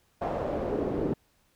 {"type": "noise with band-pass filter sweep", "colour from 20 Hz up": "brown", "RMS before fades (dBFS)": -30, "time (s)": [0.21, 1.14], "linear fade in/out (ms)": 10, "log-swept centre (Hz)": [690, 350], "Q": 2.1, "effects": ["pink hiss -68 dBFS RMS until 1.55 s"]}